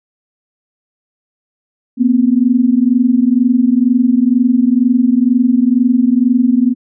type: tone pair together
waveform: sine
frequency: 236.9 / 259 Hz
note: A#3 / C4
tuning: +28 / -17 cents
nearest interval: major second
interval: 155 cents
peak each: -11 dBFS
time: 1.97-6.75 s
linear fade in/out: 50 ms
effects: none